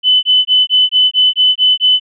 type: tone bursts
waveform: sine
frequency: 3014 Hz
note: F#7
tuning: 31 cents sharp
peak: -6 dBFS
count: 9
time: 0.03-1.998 s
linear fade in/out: 50 ms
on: 200 ms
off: 21 ms
effects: none